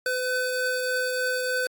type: tone pair together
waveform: square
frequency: 506.1 / 1515 Hz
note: B4 / F#6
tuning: +42 / +40 cents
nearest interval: octave + perfect fifth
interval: 1898 cents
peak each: -28 dBFS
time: 0.06-1.67 s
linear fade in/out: 2 ms
effects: AAC 64 kbps